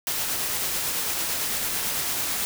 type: noise with tremolo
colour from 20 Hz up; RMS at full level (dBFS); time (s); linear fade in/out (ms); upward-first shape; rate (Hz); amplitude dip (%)
white; -26; 0.07-2.45; 0; triangle; 9; 25
effects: none